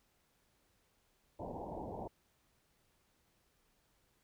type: low-pass noise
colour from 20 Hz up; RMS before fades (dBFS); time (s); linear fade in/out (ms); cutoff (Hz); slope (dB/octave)
white; -44; 1.39-2.08; 10; 930; 96
effects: pink hiss -75 dBFS RMS until 4.23 s